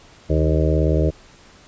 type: harmonic tone with a mistuned harmonic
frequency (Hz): 77.78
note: D#2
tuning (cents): 0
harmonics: 1 / 2 / 4 / 5 / 6 / 7 / 8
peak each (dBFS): -18 / -21 / -24 / -25 / -26 / -26 / -27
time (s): 0.29-1.11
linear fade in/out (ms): 20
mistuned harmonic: 1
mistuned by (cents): -74
effects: pink hiss -48 dBFS RMS until 1.67 s + resampled to 16000 Hz